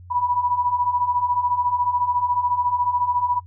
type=beating tone pair; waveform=sine; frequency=969 / 983 Hz; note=B5 / B5; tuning=-33 / -8 cents; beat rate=14 Hz; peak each=-24 / -20 dBFS; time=0.1-3.4 s; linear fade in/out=20 ms; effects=noise-tail reverb RT60 0.1 s tail -24 dB re dry + added 89 Hz sine -40 dBFS peak until 3.46 s